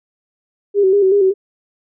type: tone with vibrato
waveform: sine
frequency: 392 Hz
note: G4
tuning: in tune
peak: -9 dBFS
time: 0.74-1.34 s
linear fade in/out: 50 ms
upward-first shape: square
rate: 5.3 Hz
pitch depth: 57 cents each way
effects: none